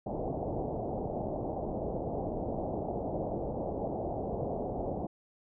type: low-pass noise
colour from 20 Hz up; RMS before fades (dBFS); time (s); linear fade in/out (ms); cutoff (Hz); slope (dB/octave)
white; -35; 0.06-5.07; 10; 760; 48
effects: none